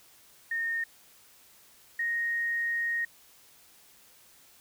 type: tone pair in turn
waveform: sine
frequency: 1838 / 1865.8 Hz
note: A#6 / A#6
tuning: -25 / +1 cents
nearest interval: unison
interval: 26 cents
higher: second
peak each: -28 / -27 dBFS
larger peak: second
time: 0.51-0.84 / 1.99-3.05 s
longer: second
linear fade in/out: 5 ms
effects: white hiss -58 dBFS RMS until 4.6 s